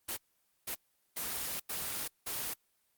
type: noise bursts at uneven times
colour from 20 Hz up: white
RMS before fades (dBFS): -37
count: 5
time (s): 0.08-0.17 / 0.67-0.75 / 1.16-1.6 / 1.69-2.08 / 2.26-2.54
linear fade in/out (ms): 10
effects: white hiss -75 dBFS RMS until 2.97 s + Opus 24 kbps